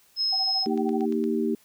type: tone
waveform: sine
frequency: 5160 Hz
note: E8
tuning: 38 cents flat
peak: -22 dBFS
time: 0.16-0.67 s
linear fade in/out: 50 ms
type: tone with tremolo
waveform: sine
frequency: 766 Hz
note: G5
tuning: 40 cents flat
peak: -29 dBFS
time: 0.32-1.06 s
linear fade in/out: 10 ms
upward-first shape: sine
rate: 13 Hz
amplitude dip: 90%
type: chord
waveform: sine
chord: Eb major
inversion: second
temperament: equal with one note detuned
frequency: 229.9 / 311.1 / 392 Hz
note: Bb3 / Eb4 / G4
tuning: -24 / 0 / 0 cents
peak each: -26 / -28 / -27 dBFS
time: 0.66-1.55 s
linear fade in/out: 5 ms
type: click train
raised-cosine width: 0.2 ms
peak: -28 dBFS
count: 6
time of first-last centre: 0.66-1.24 s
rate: 8.62 Hz
effects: white hiss -60 dBFS RMS until 1.64 s